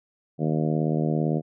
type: harmonic tone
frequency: 77.78 Hz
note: D#2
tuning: in tune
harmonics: 2 / 3 / 4 / 5 / 6 / 7 / 8 / 9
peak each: -24 / -28 / -30 / -32 / -34 / -35 / -36 / -37 dBFS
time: 0.38-1.42 s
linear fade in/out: 50 ms
effects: none